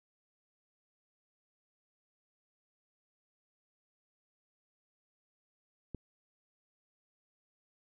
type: click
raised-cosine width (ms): 3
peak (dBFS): -27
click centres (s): 5.947
effects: none